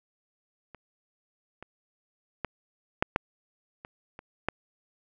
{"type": "clicks", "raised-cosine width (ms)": 0.5, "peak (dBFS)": [-30, -27, -15, -7, -8, -26, -27, -11], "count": 8, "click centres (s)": [0.747, 1.626, 2.447, 3.025, 3.161, 3.849, 4.191, 4.486], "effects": []}